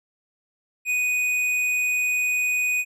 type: tone with tanh clipping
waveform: sine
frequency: 2485 Hz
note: D#7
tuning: 3 cents flat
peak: -22 dBFS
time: 0.85-2.85 s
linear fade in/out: 50 ms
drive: 11 dB
effects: none